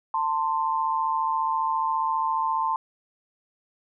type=tone pair together; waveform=sine; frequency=891.8 / 1046.5 Hz; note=A5 / C6; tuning=+23 / 0 cents; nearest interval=minor third; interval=277 cents; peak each=-25 dBFS; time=0.14-2.76 s; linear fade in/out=2 ms; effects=none